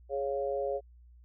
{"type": "chord", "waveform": "sine", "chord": "Db major", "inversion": "second", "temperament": "equal", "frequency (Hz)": [415.3, 554.4, 698.5], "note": ["Ab4", "Db5", "F5"], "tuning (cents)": [0, 0, 0], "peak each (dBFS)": [-34, -32, -38], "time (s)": [0.09, 0.81], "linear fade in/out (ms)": 50, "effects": ["added 60 Hz sine -53 dBFS peak until 1.24 s"]}